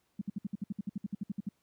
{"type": "tone bursts", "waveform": "sine", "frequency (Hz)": 200.8, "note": "G3", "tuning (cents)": 42, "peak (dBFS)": -31, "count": 16, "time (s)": [0.19, 1.489], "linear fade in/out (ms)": 5, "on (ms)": 24, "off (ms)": 61, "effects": ["pink hiss -75 dBFS RMS until 1.62 s", "high-pass 80 Hz 12 dB/octave"]}